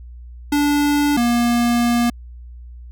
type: tone pair in turn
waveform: square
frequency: 290.5 / 238 Hz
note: D4 / A#3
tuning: -19 / +36 cents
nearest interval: minor third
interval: 345 cents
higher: first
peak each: -15 dBFS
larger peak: neither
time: 0.52-1.17 / 1.17-2.1 s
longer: second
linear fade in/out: 5 ms
effects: added 60 Hz sine -34 dBFS peak until 2.91 s